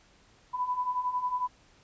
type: beating tone pair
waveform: sine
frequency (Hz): 987.8 / 998.8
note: B5 / B5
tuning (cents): 0 / +19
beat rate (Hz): 11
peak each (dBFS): -34 / -29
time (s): 0.53-1.48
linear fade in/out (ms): 20
effects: pink hiss -61 dBFS RMS until 1.83 s + resampled to 16000 Hz